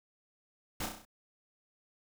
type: noise with echo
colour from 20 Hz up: pink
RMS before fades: -36 dBFS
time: 0.8-0.86 s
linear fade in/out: 5 ms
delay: 32 ms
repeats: 6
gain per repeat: -4 dB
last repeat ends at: 1.052 s
effects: none